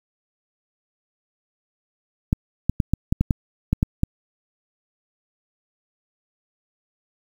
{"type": "clicks", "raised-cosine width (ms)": 5, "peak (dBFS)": -5, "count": 10, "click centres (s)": [2.329, 2.696, 2.802, 2.936, 3.125, 3.21, 3.308, 3.73, 3.829, 4.034], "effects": ["7-bit"]}